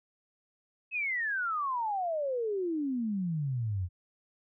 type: exponential sweep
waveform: sine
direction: down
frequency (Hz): 2620 to 85.6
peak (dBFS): -29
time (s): 0.91-3.89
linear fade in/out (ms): 50
effects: none